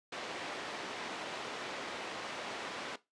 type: band-pass noise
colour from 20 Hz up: pink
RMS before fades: -42 dBFS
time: 0.12-2.96 s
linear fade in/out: 5 ms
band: 360 to 3800 Hz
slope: 12 dB/octave
effects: noise-tail reverb RT60 0.2 s tail -17 dB re dry + resampled to 22050 Hz